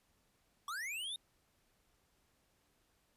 square linear sweep, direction up, 1098 to 3729 Hz, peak -40 dBFS, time 0.68-1.16 s, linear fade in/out 2 ms, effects pink hiss -75 dBFS RMS until 3.16 s + resampled to 32000 Hz

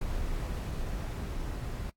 brown noise with level ramp, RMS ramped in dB -33 to -36 dBFS, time 0.01-1.9 s, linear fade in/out 5 ms, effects noise-tail reverb RT60 0.1 s tail -19 dB re dry + AAC 64 kbps

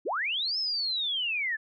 sine linear two-way sweep, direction up then down, 236.8 to 5310 to 1691 Hz, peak -27 dBFS, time 0.05-1.57 s, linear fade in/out 20 ms, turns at 0.58 s, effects none

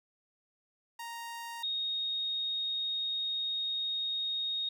sawtooth / sine tone pair in turn, 932.3 / 3729 Hz, A#5 / A#7, 0 / 0 cents, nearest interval 2 octaves, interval 2400 cents, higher second, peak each -36 / -31 dBFS, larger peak second, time 0.99-1.63 / 1.63-4.69 s, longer second, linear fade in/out 5 ms, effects 12-bit

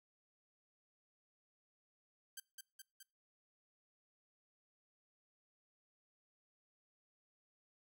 5% pulse tone with echo, 1568 Hz, G6, in tune, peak -35 dBFS, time 2.37-2.4 s, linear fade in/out 5 ms, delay 210 ms, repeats 3, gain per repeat -3 dB, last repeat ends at 3.03 s, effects noise-tail reverb RT60 0.3 s tail -25 dB re dry

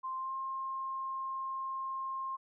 sine tone with pitch glide, 1046.5 to 1063.6 Hz, C6 to C6, 0 to +28 cents, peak -35 dBFS, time 0.03-2.37 s, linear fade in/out 20 ms, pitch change +28 cents, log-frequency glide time 0.18-0.34 s, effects none

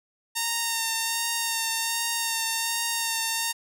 5% pulse tone with vibrato, 917 Hz, A#5, 29 cents flat, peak -13 dBFS, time 0.35-3.53 s, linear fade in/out 20 ms, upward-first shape sine, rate 1.3 Hz, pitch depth 19 cents each way, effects none

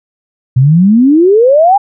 sine exponential sweep, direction up, 122.1 to 831 Hz, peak -3 dBFS, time 0.56-1.78 s, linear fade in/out 10 ms, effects none

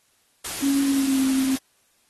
white noise, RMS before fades -31 dBFS, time 0.44-1.58 s, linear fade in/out 10 ms
sine tone with pitch glide, 277.2 to 265.1 Hz, C#4 to C4, 0 to +23 cents, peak -19 dBFS, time 0.62-1.56 s, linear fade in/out 10 ms, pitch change -77 cents, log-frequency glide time 0.85-1.24 s
effects white hiss -64 dBFS RMS until 2.09 s + AAC 32 kbps

